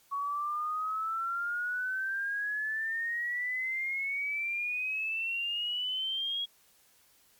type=exponential sweep; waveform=sine; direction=up; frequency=1114 to 3322 Hz; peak=-30 dBFS; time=0.11-6.46 s; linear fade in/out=20 ms; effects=white hiss -64 dBFS RMS until 7.39 s + MP3 96 kbps